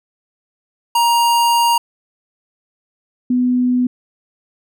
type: tone pair in turn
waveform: square / sine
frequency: 940 / 249 Hz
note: A#5 / B3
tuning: +14 / +14 cents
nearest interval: octave + major seventh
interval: 2300 cents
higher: first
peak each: -12 dBFS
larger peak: neither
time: 0.95-1.78 / 3.3-3.87 s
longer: first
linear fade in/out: 5 ms
effects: none